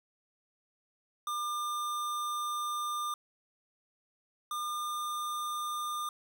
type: tone pair in turn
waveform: square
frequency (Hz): 1200 / 1204.8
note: D6 / D6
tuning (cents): +37 / +44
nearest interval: unison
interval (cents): 7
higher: second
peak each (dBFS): -33 / -34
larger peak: first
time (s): 1.27-3.14 / 4.51-6.09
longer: first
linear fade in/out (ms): 2
effects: none